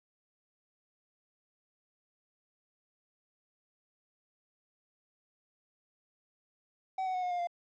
triangle tone with pitch steps, 759 / 746 / 733.1 / 720.6 / 708.2 / 696 Hz, F#5 / F#5 / F#5 / F#5 / F5 / F5, +44 / +14 / -16 / -46 / +24 / -6 cents, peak -29 dBFS, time 6.98-7.472 s, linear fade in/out 5 ms, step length 82 ms, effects resampled to 16000 Hz + 11-bit

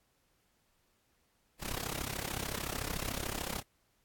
pink noise with amplitude modulation, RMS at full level -34 dBFS, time 1.59-3.63 s, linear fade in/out 50 ms, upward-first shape sine, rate 33.6 Hz, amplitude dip 95%, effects pink hiss -74 dBFS RMS until 4.04 s + AAC 64 kbps

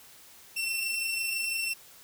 sawtooth tone pair together, 2676 / 2702 Hz, E7 / E7, +25 / +42 cents, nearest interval unison, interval 17 cents, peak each -36 / -26 dBFS, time 0.56-1.74 s, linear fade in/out 10 ms, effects white hiss -53 dBFS RMS until 2.03 s

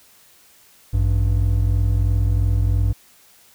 triangle tone pair together, 55 / 98 Hz, A1 / G2, 0 / 0 cents, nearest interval minor seventh, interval 1000 cents, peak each -16 dBFS, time 0.93-2.93 s, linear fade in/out 10 ms, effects white hiss -52 dBFS RMS until 3.54 s

